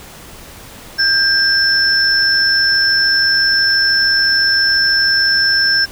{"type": "tone pair together", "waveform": "sine", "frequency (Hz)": [1593, 5333], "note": ["G6", "E8"], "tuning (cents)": [27, 19], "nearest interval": "octave + major sixth", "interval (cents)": 2092, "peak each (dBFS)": [-13, -13], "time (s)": [0.98, 5.86], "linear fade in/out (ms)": 20, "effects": ["pink hiss -36 dBFS RMS until 5.91 s"]}